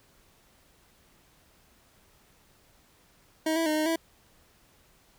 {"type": "tone with pitch steps", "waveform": "25% pulse", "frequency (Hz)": [316.8, 328.5, 307.5, 309.4, 327.9], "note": ["D#4", "E4", "D#4", "D#4", "E4"], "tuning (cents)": [31, -6, -20, -10, -9], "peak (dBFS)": -21, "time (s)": [3.46, 3.96], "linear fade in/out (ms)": 5, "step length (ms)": 100, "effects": ["pink hiss -62 dBFS RMS until 5.18 s"]}